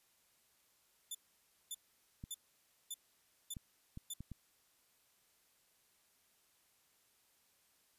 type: tone bursts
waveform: 10% pulse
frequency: 3520 Hz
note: A7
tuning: in tune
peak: -33 dBFS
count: 6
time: 1.11-4.138 s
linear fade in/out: 5 ms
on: 38 ms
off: 560 ms
type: clicks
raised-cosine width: 5 ms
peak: -34 dBFS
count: 5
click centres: 2.239 / 3.568 / 3.974 / 4.206 / 4.317 s
effects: white hiss -73 dBFS RMS until 7.98 s + resampled to 32000 Hz